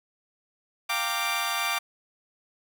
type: chord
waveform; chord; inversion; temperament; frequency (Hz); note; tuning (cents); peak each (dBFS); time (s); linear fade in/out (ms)
15% pulse; G minor seventh; third; equal with one note detuned; 698.5 / 784 / 922.2 / 1174.7; F5 / G5 / Bb5 / D6; 0 / 0 / -19 / 0; -27 / -27 / -28 / -22; 0.89-1.79; 10
effects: none